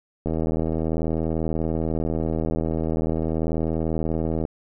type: click train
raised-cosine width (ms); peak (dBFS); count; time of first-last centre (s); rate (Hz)
2; -12; 338; 0.26-4.452; 80.4
effects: none